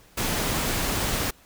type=noise; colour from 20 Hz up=pink; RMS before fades=-26 dBFS; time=0.17-1.31 s; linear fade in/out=10 ms; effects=pink hiss -55 dBFS RMS until 1.45 s